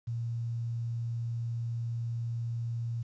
sine tone with quantisation, 116.8 Hz, A#2, 4 cents sharp, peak -31 dBFS, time 0.07-3.03 s, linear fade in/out 10 ms, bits 10, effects resampled to 16000 Hz

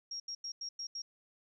sine tone bursts at uneven times, 5588 Hz, F8, in tune, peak -38 dBFS, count 6, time 0.11-0.2 / 0.28-0.35 / 0.44-0.52 / 0.61-0.69 / 0.79-0.87 / 0.95-1.02 s, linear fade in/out 5 ms, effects 13-bit

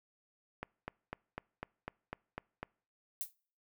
click train, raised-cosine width 0.5 ms, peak -24 dBFS, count 9, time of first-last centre 0.63-2.63 s, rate 4 Hz
violet noise with exponential decay, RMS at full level -34 dBFS, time 3.21-3.33 s, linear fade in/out 0 ms, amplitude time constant 24 ms
effects noise-tail reverb RT60 0.5 s tail -26 dB re dry

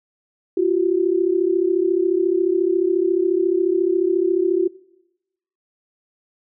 sine tone pair together, 345.8 / 380 Hz, F4 / F#4, -17 / +46 cents, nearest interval major second, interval 163 cents, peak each -18 dBFS, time 0.57-4.68 s, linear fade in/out 5 ms, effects noise-tail reverb RT60 0.9 s tail -21 dB re dry

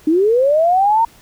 sine linear sweep, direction up, 297 to 932 Hz, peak -10 dBFS, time 0.07-1.05 s, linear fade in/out 5 ms, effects pink hiss -47 dBFS RMS until 1.21 s

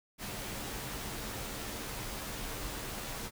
pink noise with comb filter, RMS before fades -40 dBFS, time 0.18-3.31 s, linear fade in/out 50 ms, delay 12 ms, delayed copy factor -0.5, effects none

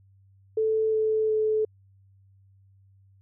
sine tone with pitch steps, 438.9 / 435.9 / 432.9 Hz, A4 / A4 / A4, -4 / -16 / -28 cents, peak -21 dBFS, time 0.57-1.65 s, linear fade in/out 5 ms, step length 360 ms, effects added 97 Hz sine -55 dBFS peak until 3.21 s

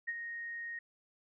sine tone with ADSR envelope, 1864.7 Hz, A#6, in tune, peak -32 dBFS, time 0.07-0.79 s, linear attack 18 ms, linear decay 40 ms, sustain -7 dB, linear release 4 ms, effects none

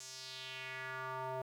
square tone with band-pass filter sweep, 130.3 Hz, C3, 7 cents flat, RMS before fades -44 dBFS, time 0-1.42 s, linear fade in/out 5 ms, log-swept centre 6900 to 690 Hz, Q 2.6, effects 11-bit

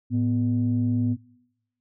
sine tone pair together, 109.98 / 246.9 Hz, A2 / B3, 0 / 0 cents, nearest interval octave + major second, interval 1400 cents, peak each -22 dBFS, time 0.1-1.17 s, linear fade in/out 50 ms, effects noise-tail reverb RT60 1.0 s tail -26 dB re dry + tanh soft clip ceiling -14 dBFS

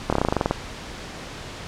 slowing click train, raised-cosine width 1 ms, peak -5 dBFS, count 12, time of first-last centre 0.1-0.51 s, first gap 26 ms, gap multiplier 1.07, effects pink hiss -36 dBFS RMS until 1.67 s + low-pass 6000 Hz 12 dB/octave

